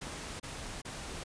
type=noise bursts; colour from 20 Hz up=pink; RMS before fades=-42 dBFS; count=3; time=0.01-1.238 s; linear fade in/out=10 ms; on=390 ms; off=29 ms; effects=resampled to 22050 Hz